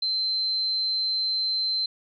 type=tone; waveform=sine; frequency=4100 Hz; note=C8; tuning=36 cents flat; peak=-23 dBFS; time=0.02-1.86 s; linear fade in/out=5 ms; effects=none